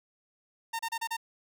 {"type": "tone bursts", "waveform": "sawtooth", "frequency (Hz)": 913, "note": "A#5", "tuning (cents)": -36, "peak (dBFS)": -27, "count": 5, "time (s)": [0.73, 1.168], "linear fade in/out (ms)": 10, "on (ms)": 62, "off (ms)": 32, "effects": []}